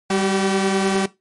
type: tone pair together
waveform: sawtooth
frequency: 196 / 382.2 Hz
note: G3 / G4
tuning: 0 / -44 cents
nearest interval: octave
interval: 1156 cents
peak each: -16 dBFS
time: 0.1-1.06 s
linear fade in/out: 5 ms
effects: noise-tail reverb RT60 0.2 s tail -18 dB re dry + MP3 48 kbps